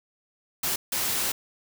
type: noise bursts at uneven times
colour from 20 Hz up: white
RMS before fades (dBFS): -27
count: 2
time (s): 0.63-0.76 / 0.92-1.32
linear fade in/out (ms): 5
effects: none